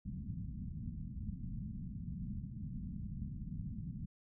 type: low-pass noise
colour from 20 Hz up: white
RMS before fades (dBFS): -43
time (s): 0.05-4.06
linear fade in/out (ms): 10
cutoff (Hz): 220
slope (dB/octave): 48
effects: none